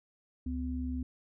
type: tone pair together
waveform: sine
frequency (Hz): 71.05 / 253.2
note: C#2 / B3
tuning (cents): +43 / +43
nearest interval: octave + minor seventh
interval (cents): 2200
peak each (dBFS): -35 / -35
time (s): 0.46-1.03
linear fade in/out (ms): 5
effects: none